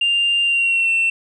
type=tone with pitch glide; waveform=sine; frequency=2794 to 2700 Hz; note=F7 to E7; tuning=0 to +41 cents; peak=-13 dBFS; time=0.01-1.1 s; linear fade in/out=5 ms; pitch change=-59 cents; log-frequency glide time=0.43-0.9 s; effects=tanh soft clip ceiling -11 dBFS